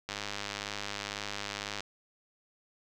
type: click train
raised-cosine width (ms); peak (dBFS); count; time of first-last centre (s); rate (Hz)
0.2; -18; 176; 0.09-1.806; 102
effects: none